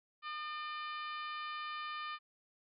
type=harmonic tone with a mistuned harmonic; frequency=600 Hz; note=D5; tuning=37 cents sharp; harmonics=2 / 3 / 4 / 5 / 6 / 7 / 8; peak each=-41 / -48 / -49 / -51 / -54 / -57 / -59 dBFS; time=0.22-2.19 s; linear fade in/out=50 ms; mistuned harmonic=2; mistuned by=+24 cents; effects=none